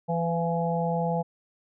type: harmonic tone with a mistuned harmonic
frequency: 167.7 Hz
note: E3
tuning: 30 cents sharp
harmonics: 1 / 3 / 4 / 5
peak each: -27 / -30 / -31 / -31 dBFS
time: 0.08-1.23 s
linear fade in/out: 20 ms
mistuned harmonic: 4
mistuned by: +27 cents
effects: none